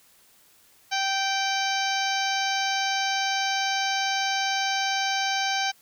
harmonic tone with a mistuned harmonic, 780 Hz, G5, 9 cents flat, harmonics 1 / 2 / 3 / 4 / 5 / 6 / 7 / 8, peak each -27 / -30 / -32 / -33 / -34 / -35 / -35 / -36 dBFS, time 0.91-5.72 s, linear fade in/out 20 ms, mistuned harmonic 4, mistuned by -21 cents, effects white hiss -58 dBFS RMS until 5.81 s

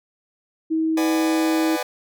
sine tone, 319.9 Hz, D#4, 48 cents sharp, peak -18 dBFS, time 0.7-1.77 s, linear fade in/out 20 ms
sawtooth chord, G# half-diminished seventh, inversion first, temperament just, 498.4 / 598 / 747.5 / 830.6 Hz, B4 / D5 / F#5 / G#5, +16 / +31 / +17 / 0 cents, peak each -24 / -25 / -27 / -27 dBFS, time 0.97-1.83 s, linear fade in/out 5 ms
effects none

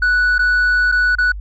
sine tone with dropouts, 1479 Hz, F#6, 1 cent flat, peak -9 dBFS, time 0.02-1.32 s, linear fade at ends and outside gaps 5 ms, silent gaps 0.382-0.391 / 0.917-0.922 / 1.153-1.184 s, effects tanh soft clip ceiling -11 dBFS + added 50 Hz sine -25 dBFS peak until 1.4 s

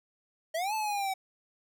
square linear two-way sweep, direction up then down, 622.3 to 880 to 756 Hz, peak -30 dBFS, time 0.54-1.14 s, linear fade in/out 10 ms, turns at 0.74 s, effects none

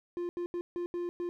triangle tone bursts at uneven times, 349.7 Hz, F4, 2 cents sharp, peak -30 dBFS, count 6, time 0.17-0.29 / 0.37-0.46 / 0.54-0.61 / 0.76-0.86 / 0.94-1.09 / 1.2-1.29 s, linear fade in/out 0 ms, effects none

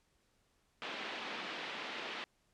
white band-pass noise, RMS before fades -43 dBFS, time 0.82-2.24 s, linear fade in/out 0 ms, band 200 to 3400 Hz, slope 24 dB/octave, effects pink hiss -75 dBFS RMS until 2.53 s + low-pass 10000 Hz 12 dB/octave

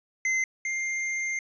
square tone pair in turn, 2066 / 2105 Hz, C7 / C7, -22 / +10 cents, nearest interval unison, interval 32 cents, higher second, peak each -24 / -28 dBFS, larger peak first, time 0.25-0.44 / 0.65-1.39 s, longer second, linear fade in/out 2 ms, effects resampled to 16000 Hz

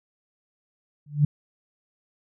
sine tone with exponential growth, 146.83 Hz, D3, in tune, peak -12 dBFS, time 1.06-1.25 s, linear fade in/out 5 ms, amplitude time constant 41 ms, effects none

